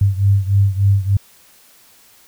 sine beating tone pair, 98 / 101.4 Hz, G2 / G#2, 0 / -41 cents, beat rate 3.4 Hz, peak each -13 / -16 dBFS, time 0.01-1.17 s, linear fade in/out 5 ms, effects white hiss -49 dBFS RMS until 2.27 s

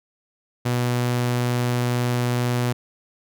sawtooth tone, 122.3 Hz, B2, 16 cents flat, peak -16 dBFS, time 0.65-2.73 s, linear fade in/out 10 ms, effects none

